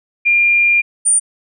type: tone pair in turn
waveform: sine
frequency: 2400 / 9061 Hz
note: D7 / C#9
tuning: +37 / +37 cents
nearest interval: octave + major seventh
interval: 2300 cents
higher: second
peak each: -9 dBFS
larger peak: neither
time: 0.25-0.82 / 1.05-1.2 s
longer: first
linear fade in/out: 20 ms
effects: none